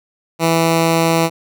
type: tone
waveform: 10% pulse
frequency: 164.81 Hz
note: E3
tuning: in tune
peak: -4 dBFS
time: 0.39-1.3 s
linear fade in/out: 50 ms
effects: none